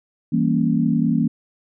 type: chord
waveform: sine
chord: E diminished seventh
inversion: none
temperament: equal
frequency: 164.81 / 196 / 233.1 / 277.2 Hz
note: E3 / G3 / Bb3 / Db4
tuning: 0 / 0 / 0 / 0 cents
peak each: -21 / -24 / -19 / -23 dBFS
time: 0.32-1.28 s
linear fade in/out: 10 ms
effects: none